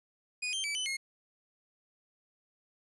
sawtooth tone with pitch steps, 2476 / 3149 / 2303 / 3020 / 2155 Hz, D#7 / G7 / D7 / F#7 / C#7, -9 / +7 / -34 / +35 / -49 cents, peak -29 dBFS, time 0.42-0.97 s, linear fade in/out 10 ms, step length 110 ms, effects resampled to 24000 Hz + 11-bit

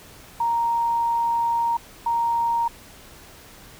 sine tone pair in turn, 932.3 / 932.3 Hz, A#5 / A#5, 0 / 0 cents, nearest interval unison, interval 0 cents, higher neither, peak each -19 dBFS, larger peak neither, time 0.4-1.77 / 2.06-2.68 s, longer first, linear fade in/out 5 ms, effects pink hiss -46 dBFS RMS until 3.79 s

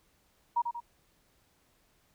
sine tone with echo, 948 Hz, A#5, 29 cents sharp, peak -24 dBFS, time 0.56-0.62 s, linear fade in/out 10 ms, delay 92 ms, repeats 2, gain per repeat -6 dB, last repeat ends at 0.804 s, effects pink hiss -69 dBFS RMS until 2.14 s

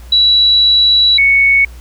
sine tone pair in turn, 3924 / 2218 Hz, B7 / C#7, -12 / 0 cents, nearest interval minor seventh, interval 988 cents, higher first, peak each -6 dBFS, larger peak neither, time 0.12-1.18 / 1.18-1.65 s, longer first, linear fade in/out 5 ms, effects added 60 Hz sine -30 dBFS peak until 1.8 s + pink hiss -43 dBFS RMS until 1.8 s

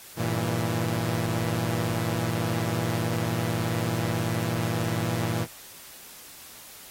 sawtooth chord, E diminished, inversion first, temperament equal with one note detuned, 98.28 / 116.54 / 164.81 Hz, G2 / Bb2 / E3, +5 / 0 / 0 cents, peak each -30 / -24 / -26 dBFS, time 0.16-5.47 s, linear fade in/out 50 ms, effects white hiss -46 dBFS RMS until 6.9 s + AAC 48 kbps

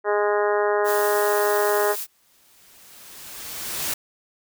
harmonic tone, 207 Hz, G#3, 5 cents flat, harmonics 2 / 3 / 4 / 5 / 6 / 7 / 8 / 9, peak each -21 / -25 / -27 / -29 / -31 / -32 / -33 / -34 dBFS, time 0.04-1.96 s, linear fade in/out 50 ms
blue noise, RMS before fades -30 dBFS, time 0.84-2.07 s, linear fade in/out 50 ms
white noise with exponential growth, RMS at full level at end -25 dBFS, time 2.05-3.94 s, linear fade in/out 5 ms, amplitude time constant 410 ms
effects none

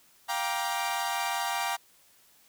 sawtooth chord, G minor seventh, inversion third, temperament equal with one note detuned, 698.5 / 784 / 943.7 / 1174.7 Hz, F5 / G5 / Bb5 / D6, 0 / 0 / +21 / 0 cents, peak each -32 / -29 / -29 / -33 dBFS, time 0.28-1.77 s, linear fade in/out 20 ms, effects white hiss -61 dBFS RMS until 2.48 s

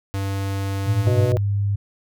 square tone, 98 Hz, G2, in tune, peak -23 dBFS, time 0.14-1.32 s, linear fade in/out 0 ms
sine tone with pitch glide, 110 to 100.87 Hz, A2 to G2, 0 to +50 cents, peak -18 dBFS, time 0.86-1.76 s, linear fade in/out 10 ms, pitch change -150 cents, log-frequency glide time 0.98-1.4 s
harmonic tone, 123.47 Hz, B2, in tune, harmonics 1 / 3 / 4 / 5, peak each -20 / -25 / -26 / -27 dBFS, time 1.07-1.37 s, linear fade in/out 0 ms
effects none

